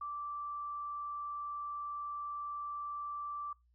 sine tone, 1169 Hz, D6, 8 cents flat, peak -38 dBFS, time 0.01-3.53 s, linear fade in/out 5 ms, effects noise-tail reverb RT60 0.2 s tail -22 dB re dry + added 60 Hz sine -67 dBFS peak until 3.74 s

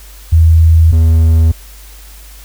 sine / triangle tone pair in turn, 81.4 / 81 Hz, E2 / E2, -21 / -30 cents, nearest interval unison, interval 9 cents, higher first, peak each -3 dBFS, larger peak neither, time 0.32-0.92 / 0.92-1.52 s, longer neither, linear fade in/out 10 ms, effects added 50 Hz sine -33 dBFS peak until 2.44 s + white hiss -39 dBFS RMS until 2.44 s

